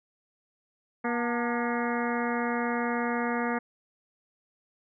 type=harmonic tone with a mistuned harmonic; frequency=239 Hz; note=A#3; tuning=43 cents sharp; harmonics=1 / 2 / 3 / 4 / 5 / 6 / 7 / 8 / 9; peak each=-30 / -33 / -35 / -36 / -37 / -38 / -38 / -39 / -40 dBFS; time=1.04-3.59 s; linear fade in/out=10 ms; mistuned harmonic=4; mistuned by=-87 cents; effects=none